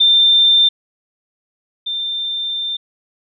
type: tone pair in turn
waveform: sine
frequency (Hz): 3584 / 3584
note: A7 / A7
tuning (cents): +31 / +31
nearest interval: unison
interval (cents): 0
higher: neither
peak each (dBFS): -8 / -19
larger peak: first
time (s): 0-0.69 / 1.86-2.77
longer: second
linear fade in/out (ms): 10
effects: none